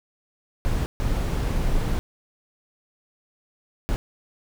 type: noise bursts at uneven times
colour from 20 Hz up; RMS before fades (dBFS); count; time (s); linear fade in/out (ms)
brown; -23; 3; 0.65-0.86 / 1-1.99 / 3.89-3.96; 0
effects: none